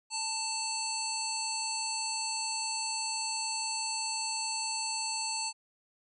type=harmonic tone with a mistuned harmonic; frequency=887 Hz; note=A5; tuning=14 cents sharp; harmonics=1 / 3 / 5 / 7 / 9 / 10; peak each=-38 / -41 / -36 / -44 / -37 / -43 dBFS; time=0.1-5.53 s; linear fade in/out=50 ms; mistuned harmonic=9; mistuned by=-59 cents; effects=none